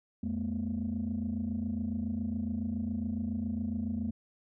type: tone cluster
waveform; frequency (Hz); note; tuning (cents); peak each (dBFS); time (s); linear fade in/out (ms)
sine; 85.7 / 212.4 / 239.6; F2 / G#3 / A#3; -32 / +39 / +48; -37 / -33 / -34; 0.23-4.11; 5
effects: tanh soft clip ceiling -25 dBFS